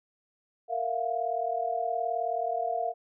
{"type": "tone cluster", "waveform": "sine", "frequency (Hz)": [462.7, 670, 709], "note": ["A#4", "E5", "F5"], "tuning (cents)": [-13, 28, 26], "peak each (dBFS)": [-36, -31, -30], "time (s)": [0.68, 2.94], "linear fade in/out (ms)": 50, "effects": []}